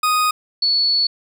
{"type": "tone pair in turn", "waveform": ["40% pulse", "sine"], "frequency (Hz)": [1244.5, 4423], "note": ["D#6", "C#8"], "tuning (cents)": [0, -5], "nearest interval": "octave + minor seventh", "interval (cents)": 2195, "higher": "second", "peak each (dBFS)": -14, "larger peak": "neither", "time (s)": [[0.03, 0.31], [0.62, 1.07]], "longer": "second", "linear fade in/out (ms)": 5, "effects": []}